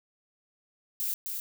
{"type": "noise with echo", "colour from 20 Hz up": "violet", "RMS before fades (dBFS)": -31, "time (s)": [1, 1.14], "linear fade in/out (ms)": 0, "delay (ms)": 260, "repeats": 1, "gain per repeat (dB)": -4, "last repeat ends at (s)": 1.4, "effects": []}